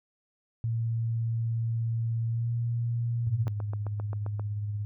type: tone with pitch glide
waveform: sine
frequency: 114.6 to 117.62 Hz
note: A#2 to A#2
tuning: -29 to +16 cents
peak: -26 dBFS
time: 0.64-3.48 s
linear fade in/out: 0 ms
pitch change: +45 cents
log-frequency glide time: 2.29-2.5 s
type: tone with tremolo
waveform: sine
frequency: 103.83 Hz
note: G#2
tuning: in tune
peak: -28 dBFS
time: 3.27-4.85 s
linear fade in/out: 0 ms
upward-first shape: sine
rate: 17 Hz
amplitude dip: 30%
type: click train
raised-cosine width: 1 ms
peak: -26 dBFS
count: 8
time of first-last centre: 3.47-4.396 s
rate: 7.56 Hz
effects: none